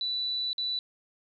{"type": "tone with dropouts", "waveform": "sine", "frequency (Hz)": 3966, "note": "B7", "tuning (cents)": 7, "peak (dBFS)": -28, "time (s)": [0.01, 0.79], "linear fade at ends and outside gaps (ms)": 1, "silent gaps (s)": [0.531, 0.581], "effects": []}